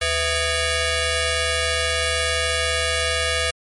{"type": "ring-modulated tone", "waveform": "10% pulse", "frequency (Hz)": 579, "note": "D5", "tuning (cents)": -25, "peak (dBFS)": -8, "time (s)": [0.01, 3.51], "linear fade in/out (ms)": 10, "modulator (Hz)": 1080, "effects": ["MP3 48 kbps"]}